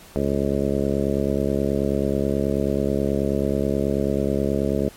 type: harmonic tone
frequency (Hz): 69.3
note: C#2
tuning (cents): 0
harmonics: 1 / 2 / 3 / 4 / 5 / 6 / 7 / 8 / 9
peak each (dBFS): -29 / -29 / -25 / -28 / -28 / -26 / -31 / -29 / -31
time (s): 0.16-4.89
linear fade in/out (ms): 0
effects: pink hiss -46 dBFS RMS until 4.96 s + MP3 64 kbps